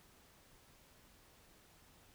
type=silence; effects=pink hiss -65 dBFS RMS until 2.14 s